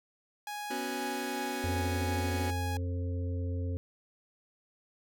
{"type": "tone", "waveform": "sawtooth", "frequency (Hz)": 830.6, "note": "G#5", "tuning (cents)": 0, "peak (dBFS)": -33, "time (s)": [0.47, 2.77], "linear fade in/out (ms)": 2}
{"type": "chord", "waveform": "sawtooth", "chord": "B suspended second", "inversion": "none", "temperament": "just", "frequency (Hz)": [246.9, 277.8, 370.4], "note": ["B3", "C#4", "F#4"], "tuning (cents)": [0, 4, 2], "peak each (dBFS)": -35, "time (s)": [0.7, 2.51], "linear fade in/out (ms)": 10}
{"type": "harmonic tone", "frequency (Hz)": 88.4, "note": "F2", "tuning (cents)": 22, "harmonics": [1, 3, 5, 6], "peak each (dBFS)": [-31, -41, -45, -47], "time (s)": [1.64, 3.77], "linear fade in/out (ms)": 0}
{"effects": []}